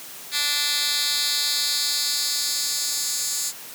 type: tone with high-pass filter sweep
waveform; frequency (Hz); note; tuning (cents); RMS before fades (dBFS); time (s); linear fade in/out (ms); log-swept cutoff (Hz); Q
10% pulse; 292; D4; -10; -24; 0.31-3.53; 50; 3100 to 6500; 1.9
effects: white hiss -39 dBFS RMS until 3.74 s + high-pass 150 Hz 12 dB/octave